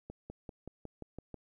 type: accelerating click train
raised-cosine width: 2 ms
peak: -30 dBFS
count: 8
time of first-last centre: 0.1-1.343 s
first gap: 200 ms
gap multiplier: 0.96
effects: 12-bit